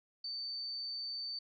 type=tone; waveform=sine; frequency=4563 Hz; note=C#8; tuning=49 cents sharp; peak=-38 dBFS; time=0.24-1.39 s; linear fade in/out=5 ms; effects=none